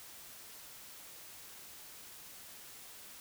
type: silence
effects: white hiss -52 dBFS RMS until 3.2 s